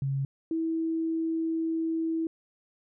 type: tone pair in turn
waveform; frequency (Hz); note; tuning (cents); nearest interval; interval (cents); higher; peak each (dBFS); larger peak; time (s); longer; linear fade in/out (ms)
sine; 136.8 / 325.4; C#3 / E4; -23 / -22; octave + minor third; 1501; second; -26; neither; 0.02-0.25 / 0.51-2.27; second; 2
effects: none